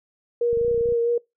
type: tone with vibrato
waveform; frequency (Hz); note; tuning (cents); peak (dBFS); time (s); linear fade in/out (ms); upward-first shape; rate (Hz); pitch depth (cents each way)
sine; 470.9; A#4; +18; -18; 0.41-1.18; 5; sine; 4.6; 19
type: clicks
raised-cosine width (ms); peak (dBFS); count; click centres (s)
5; -26; 12; 0.53 / 0.573 / 0.613 / 0.648 / 0.681 / 0.713 / 0.745 / 0.778 / 0.81 / 0.858 / 0.889 / 0.923
effects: noise-tail reverb RT60 0.2 s tail -24 dB re dry